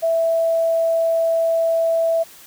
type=tone; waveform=sine; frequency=659.3 Hz; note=E5; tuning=in tune; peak=-15 dBFS; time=0.02-2.24 s; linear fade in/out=20 ms; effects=white hiss -44 dBFS RMS until 2.46 s